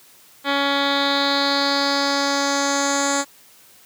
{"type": "tone with low-pass filter sweep", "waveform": "10% pulse", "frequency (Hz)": 280.3, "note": "C#4", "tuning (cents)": 19, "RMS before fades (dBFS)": -20, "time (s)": [0.44, 3.25], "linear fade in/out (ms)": 50, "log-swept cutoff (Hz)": [3100, 7500], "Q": 4.2, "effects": ["white hiss -50 dBFS RMS until 3.85 s", "high-pass 80 Hz 12 dB/octave"]}